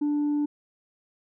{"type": "tone with tanh clipping", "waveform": "sine", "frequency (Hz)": 293.7, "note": "D4", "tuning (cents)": 0, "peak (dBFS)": -23, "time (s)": [0.01, 0.46], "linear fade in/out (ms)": 10, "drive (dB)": 1, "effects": []}